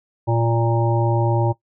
harmonic tone, 116.1 Hz, A#2, 7 cents flat, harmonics 1 / 3 / 5 / 7 / 8, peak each -18 / -23 / -25 / -26 / -27 dBFS, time 0.27-1.53 s, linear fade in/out 20 ms, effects noise-tail reverb RT60 0.1 s tail -17 dB re dry

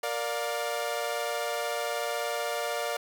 sawtooth chord, Bb major, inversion none, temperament equal with one note detuned, 466.2 / 587.3 / 707.4 Hz, Bb4 / D5 / F5, 0 / 0 / +22 cents, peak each -31 / -29 / -30 dBFS, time 0.03-2.97 s, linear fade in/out 5 ms, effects none

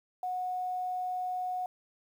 sine tone with quantisation, 732 Hz, F#5, 19 cents flat, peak -31 dBFS, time 0.23-1.66 s, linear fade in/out 2 ms, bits 10, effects none

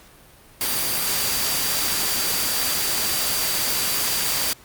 sine tone in noise, 4699 Hz, D8, in tune, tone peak -30 dBFS, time 0.61-4.53 s, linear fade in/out 0 ms, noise white, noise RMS -23 dBFS, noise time 0.61-4.53 s, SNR -10 dB, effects pink hiss -49 dBFS RMS until 4.64 s + Opus 48 kbps

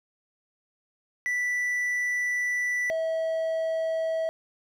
triangle tone pair in turn, 1971 / 647.8 Hz, B6 / E5, -4 / -30 cents, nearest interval octave + perfect fifth, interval 1926 cents, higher first, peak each -23 dBFS, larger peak neither, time 1.26-2.9 / 2.9-4.29 s, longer first, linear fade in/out 0 ms, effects none

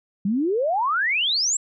sine exponential sweep, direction up, 186.6 to 7840 Hz, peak -19 dBFS, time 0.25-1.57 s, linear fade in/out 5 ms, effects none

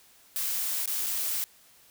blue noise with dropouts, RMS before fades -30 dBFS, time 0.36-1.44 s, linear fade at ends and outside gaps 0 ms, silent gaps 0.858-0.876 / 1.062-1.066 s, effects white hiss -58 dBFS RMS until 1.9 s

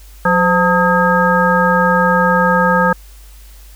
harmonic tone with a mistuned harmonic, 180 Hz, F#3, 47 cents flat, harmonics 1 / 3 / 5 / 7 / 9, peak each -16 / -16 / -16 / -16 / -16 dBFS, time 0.25-2.93 s, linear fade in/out 5 ms, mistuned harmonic 3, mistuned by -81 cents, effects added 50 Hz sine -36 dBFS peak until 3.75 s + white hiss -46 dBFS RMS until 3.75 s

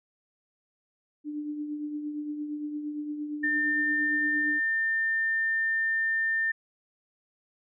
sine tone with tremolo, 297.6 Hz, D4, 23 cents sharp, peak -29 dBFS, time 1.24-4.6 s, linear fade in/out 50 ms, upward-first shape triangle, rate 8.7 Hz, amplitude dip 50%
sine tone, 1800 Hz, A6, 39 cents sharp, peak -24 dBFS, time 3.43-6.52 s, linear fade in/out 10 ms
effects none

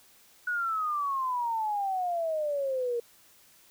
sine exponential sweep, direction down, 1479 to 466.2 Hz, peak -27 dBFS, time 0.47-3 s, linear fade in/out 5 ms, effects white hiss -59 dBFS RMS until 3.7 s

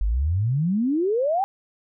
sine exponential sweep, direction up, 46.25 to 814 Hz, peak -19 dBFS, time 0.01-1.44 s, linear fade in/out 0 ms, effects none

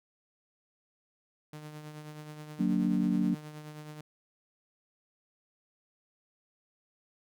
sawtooth tone with tremolo, 151.7 Hz, D#3, 44 cents flat, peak -37 dBFS, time 1.53-4.01 s, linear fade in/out 2 ms, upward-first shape triangle, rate 9.4 Hz, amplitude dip 50%
sine chord, Gb augmented, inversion none, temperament just, 185 / 231.2 / 289.1 Hz, Gb3 / Bb3 / D4, 0 / -14 / -27 cents, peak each -28 / -30 / -31 dBFS, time 2.59-3.35 s, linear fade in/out 10 ms
effects none

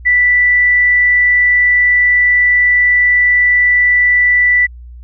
sine tone, 1972 Hz, B6, 3 cents flat, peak -7 dBFS, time 0.05-4.67 s, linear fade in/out 20 ms, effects added 60 Hz sine -30 dBFS peak until 5.03 s

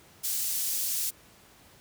pink high-pass noise, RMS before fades -30 dBFS, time 0.23-1.11 s, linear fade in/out 20 ms, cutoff 7300 Hz, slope 12 dB/octave, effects pink hiss -56 dBFS RMS until 1.8 s + high-pass 60 Hz 12 dB/octave

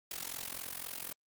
white noise with amplitude modulation, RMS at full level -38 dBFS, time 0.11-1.13 s, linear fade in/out 2 ms, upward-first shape sine, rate 43.9 Hz, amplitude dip 85%, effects Opus 48 kbps

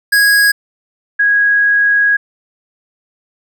square / sine tone pair in turn, 1653 / 1653 Hz, G#6 / G#6, -9 / -9 cents, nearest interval unison, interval 0 cents, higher neither, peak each -8 dBFS, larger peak neither, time 0.12-0.52 / 1.19-2.17 s, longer second, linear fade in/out 10 ms, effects none

